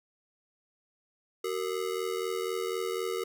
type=ring-modulated tone; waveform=square; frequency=419 Hz; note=G#4; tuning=15 cents sharp; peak=-28 dBFS; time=1.44-3.24 s; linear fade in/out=5 ms; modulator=42 Hz; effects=none